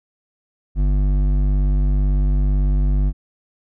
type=tone with hard clipping; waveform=sine; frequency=49 Hz; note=G1; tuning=in tune; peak=-16 dBFS; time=0.75-3.13 s; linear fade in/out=50 ms; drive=10 dB; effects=none